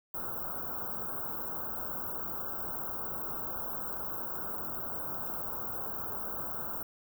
white band-stop noise, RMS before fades -37 dBFS, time 0.14-6.83 s, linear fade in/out 2 ms, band 1500 to 15000 Hz, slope 96 dB/octave, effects none

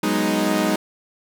sawtooth chord, G# minor seventh, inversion third, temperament equal, 185 / 207.7 / 246.9 / 311.1 Hz, F#3 / G#3 / B3 / D#4, 0 / 0 / 0 / 0 cents, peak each -22 / -19 / -23 / -18 dBFS, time 0.03-0.76 s, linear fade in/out 5 ms, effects none

